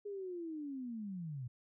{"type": "linear sweep", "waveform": "sine", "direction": "down", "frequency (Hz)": [415.3, 116.54], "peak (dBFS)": -40, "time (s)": [0.05, 1.48], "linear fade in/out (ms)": 10, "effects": []}